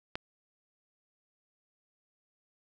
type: click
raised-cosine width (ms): 0.3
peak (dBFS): -18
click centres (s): 0.155
effects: none